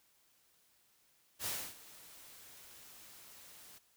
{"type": "noise with ADSR envelope", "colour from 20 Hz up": "white", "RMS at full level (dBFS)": -37, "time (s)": [1.39, 3.79], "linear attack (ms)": 68, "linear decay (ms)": 280, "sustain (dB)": -19, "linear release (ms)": 18, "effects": ["white hiss -71 dBFS RMS until 3.96 s"]}